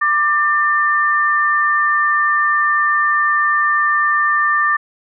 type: tone pair together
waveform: sine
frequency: 1183.6 / 1794 Hz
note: D6 / A6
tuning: +13 / +33 cents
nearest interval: perfect fifth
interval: 720 cents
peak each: -15 dBFS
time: 0.01-4.77 s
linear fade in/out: 10 ms
effects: none